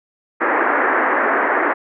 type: band-pass noise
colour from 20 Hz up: white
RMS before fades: -17 dBFS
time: 0.4-1.74 s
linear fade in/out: 20 ms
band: 260 to 1900 Hz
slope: 48 dB/octave
effects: none